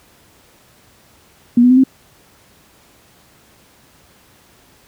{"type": "tone with pitch steps", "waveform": "sine", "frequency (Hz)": [239.9, 247.6, 255.6, 263.9], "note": ["A#3", "B3", "C4", "C4"], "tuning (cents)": [50, 5, -40, 15], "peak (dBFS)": -6, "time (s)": [1.57, 1.838], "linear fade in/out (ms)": 5, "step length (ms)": 67, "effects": ["pink hiss -50 dBFS RMS until 4.87 s", "high-pass 60 Hz 12 dB/octave"]}